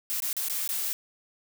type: noise with dropouts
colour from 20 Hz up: blue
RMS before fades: -30 dBFS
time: 0.1-0.93 s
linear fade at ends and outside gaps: 0 ms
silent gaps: 0.202-0.222 / 0.329-0.367 / 0.484-0.498 / 0.676-0.691 s
effects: none